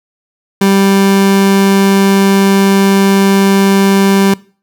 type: tone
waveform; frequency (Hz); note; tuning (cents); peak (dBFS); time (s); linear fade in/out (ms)
30% pulse; 196; G3; 0; -4; 0.61-4.34; 5
effects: noise-tail reverb RT60 0.4 s tail -22 dB re dry